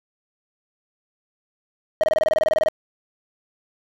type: tone bursts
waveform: triangle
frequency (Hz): 627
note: D#5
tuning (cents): +13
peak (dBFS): -12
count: 14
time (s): 2.01-2.685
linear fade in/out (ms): 0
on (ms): 25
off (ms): 25
effects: none